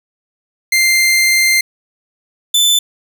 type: tone pair in turn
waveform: sawtooth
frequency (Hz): 2093 / 3520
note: C7 / A7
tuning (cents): 0 / 0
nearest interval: major sixth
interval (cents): 900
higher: second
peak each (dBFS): -6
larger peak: neither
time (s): 0.72-1.61 / 2.54-2.79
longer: first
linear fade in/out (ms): 5
effects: 7-bit